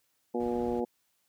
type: harmonic tone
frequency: 120 Hz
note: B2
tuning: 49 cents flat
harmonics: 2 / 3 / 4 / 5 / 6 / 7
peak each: -33 / -33 / -33 / -43 / -40 / -40 dBFS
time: 0.34-0.85 s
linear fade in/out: 10 ms
type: noise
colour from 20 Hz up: brown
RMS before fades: -42 dBFS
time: 0.39-0.81 s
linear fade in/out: 20 ms
effects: white hiss -74 dBFS RMS until 1.28 s + high-pass 60 Hz 12 dB/octave